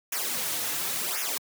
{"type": "noise with flanger", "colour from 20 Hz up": "white", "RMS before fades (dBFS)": -30, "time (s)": [0.12, 1.38], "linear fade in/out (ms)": 5, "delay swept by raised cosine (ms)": [0.23, 5.23], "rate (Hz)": 0.93, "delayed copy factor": -0.9, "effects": ["high-pass 150 Hz 12 dB/octave"]}